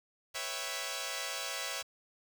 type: chord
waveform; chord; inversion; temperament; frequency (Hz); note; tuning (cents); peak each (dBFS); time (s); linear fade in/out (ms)
5% pulse; C# half-diminished seventh; third; equal; 493.9 / 554.4 / 659.3 / 784; B4 / C#5 / E5 / G5; 0 / 0 / 0 / 0; -32 / -29 / -29 / -32; 0.34-1.83; 20
effects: 9-bit